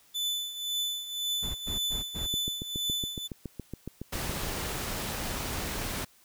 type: tone with tremolo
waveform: 40% pulse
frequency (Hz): 3500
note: A7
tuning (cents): -10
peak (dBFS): -26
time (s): 0.14-3.28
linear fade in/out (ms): 20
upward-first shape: triangle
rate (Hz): 1.9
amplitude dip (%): 75
type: noise bursts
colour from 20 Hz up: brown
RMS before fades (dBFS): -36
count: 4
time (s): 1.42-2.27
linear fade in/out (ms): 20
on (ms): 130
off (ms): 110
type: click train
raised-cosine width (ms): 3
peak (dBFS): -23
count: 16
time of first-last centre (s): 2.34-4.435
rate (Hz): 7.16
type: noise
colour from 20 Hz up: pink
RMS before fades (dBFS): -34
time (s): 4.12-6.05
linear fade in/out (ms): 10
effects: white hiss -61 dBFS RMS until 6.24 s